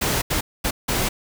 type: noise bursts at uneven times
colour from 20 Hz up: pink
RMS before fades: -22 dBFS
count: 4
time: 0.01-0.22 / 0.3-0.41 / 0.64-0.71 / 0.88-1.09 s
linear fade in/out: 10 ms
effects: none